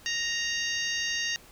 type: harmonic tone with a mistuned harmonic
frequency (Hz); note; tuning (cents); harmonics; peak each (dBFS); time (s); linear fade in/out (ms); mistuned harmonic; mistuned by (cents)
932.3; A#5; 0; 2 / 3 / 4 / 5 / 6 / 7; -32 / -33 / -37 / -37 / -36 / -38; 0.06-1.36; 0; 7; -43
effects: pink hiss -53 dBFS RMS until 1.51 s